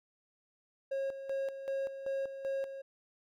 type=tone with tremolo; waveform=triangle; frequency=543 Hz; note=C#5; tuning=36 cents flat; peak=-30 dBFS; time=0.91-2.82 s; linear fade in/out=10 ms; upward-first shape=square; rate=2.6 Hz; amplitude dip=65%; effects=none